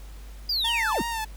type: linear sweep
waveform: triangle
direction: down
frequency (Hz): 4978 to 128.4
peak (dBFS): -22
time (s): 0.49-1.02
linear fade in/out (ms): 5
type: tone with vibrato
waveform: sawtooth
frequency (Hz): 902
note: A5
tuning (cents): +43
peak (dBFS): -24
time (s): 0.64-1.25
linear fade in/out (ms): 10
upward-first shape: sine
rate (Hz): 2.9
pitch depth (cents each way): 66
effects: added 50 Hz sine -39 dBFS peak until 1.36 s + pink hiss -52 dBFS RMS until 1.36 s